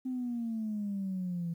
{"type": "exponential sweep", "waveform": "sine", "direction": "down", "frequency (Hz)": [260.1, 166.5], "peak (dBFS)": -31, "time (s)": [0.05, 1.54], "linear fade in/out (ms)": 10, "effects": ["tanh soft clip ceiling -28 dBFS", "11-bit"]}